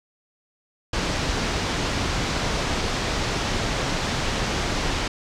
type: low-pass noise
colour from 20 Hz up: pink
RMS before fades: -25 dBFS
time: 0.93-5.08 s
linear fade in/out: 5 ms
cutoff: 6400 Hz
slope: 24 dB/octave
effects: none